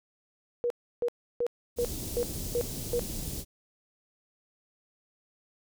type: tone bursts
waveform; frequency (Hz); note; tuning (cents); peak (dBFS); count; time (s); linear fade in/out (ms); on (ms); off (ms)
sine; 480; B4; -49; -25; 7; 0.64-2.994; 0; 62; 320
type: band-stop noise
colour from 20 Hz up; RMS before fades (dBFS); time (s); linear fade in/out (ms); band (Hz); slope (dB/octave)
pink; -36; 1.76-3.45; 50; 360 to 5400; 12
effects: none